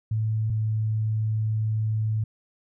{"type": "tone pair in turn", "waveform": "sine", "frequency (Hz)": [109.6, 109.11], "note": ["A2", "A2"], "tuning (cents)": [-6, -14], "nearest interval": "unison", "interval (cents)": 8, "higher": "first", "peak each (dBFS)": -22, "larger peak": "neither", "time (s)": [[0.11, 0.5], [0.5, 2.24]], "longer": "second", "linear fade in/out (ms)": 5, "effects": []}